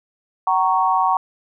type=chord; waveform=sine; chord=F# major; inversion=none; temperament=equal with one note detuned; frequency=757.3 / 932.3 / 1108.7 Hz; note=F#5 / A#5 / C#6; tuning=+40 / 0 / 0 cents; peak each=-19 dBFS; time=0.47-1.17 s; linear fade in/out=2 ms; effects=none